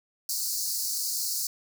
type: high-pass noise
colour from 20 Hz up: pink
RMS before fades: -30 dBFS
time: 0.29-1.47 s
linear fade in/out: 2 ms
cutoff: 4300 Hz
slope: 96 dB/octave
effects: none